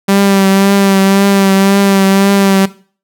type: tone with vibrato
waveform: sawtooth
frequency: 196 Hz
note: G3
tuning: in tune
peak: -3 dBFS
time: 0.08-2.66 s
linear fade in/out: 10 ms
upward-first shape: triangle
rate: 1.9 Hz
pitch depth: 30 cents each way
effects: noise-tail reverb RT60 0.4 s tail -17 dB re dry